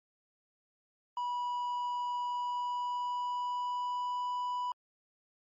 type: tone with pitch glide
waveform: triangle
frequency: 977 to 987.2 Hz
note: B5 to B5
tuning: -19 to -1 cents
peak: -30 dBFS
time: 1.17-4.72 s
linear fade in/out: 2 ms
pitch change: +18 cents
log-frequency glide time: 2.24-4.31 s
effects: MP3 32 kbps